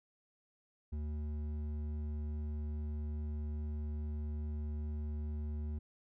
sine tone with hard clipping, 75.2 Hz, D2, 42 cents sharp, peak -38 dBFS, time 0.92-5.79 s, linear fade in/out 10 ms, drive 8 dB, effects none

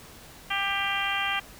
harmonic tone, 396 Hz, G4, 18 cents sharp, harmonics 2 / 3 / 4 / 5 / 6 / 7 / 8, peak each -33 / -33 / -33 / -33 / -33 / -33 / -33 dBFS, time 0.5-1.4 s, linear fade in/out 10 ms, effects pink hiss -48 dBFS RMS until 1.59 s

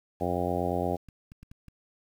harmonic tone, 88.6 Hz, F2, 25 cents sharp, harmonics 1 / 2 / 3 / 4 / 5 / 6 / 7 / 8 / 9, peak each -35 / -35 / -35 / -35 / -35 / -35 / -35 / -35 / -35 dBFS, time 0.2-0.97 s, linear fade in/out 20 ms
clicks, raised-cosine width 5 ms, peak -35 dBFS, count 5, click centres 1.087 / 1.319 / 1.43 / 1.515 / 1.683 s
effects 9-bit

